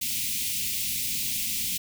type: band-stop noise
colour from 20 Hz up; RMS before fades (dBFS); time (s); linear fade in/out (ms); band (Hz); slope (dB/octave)
white; -29; 0.01-1.78; 10; 270 to 2200; 48
effects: none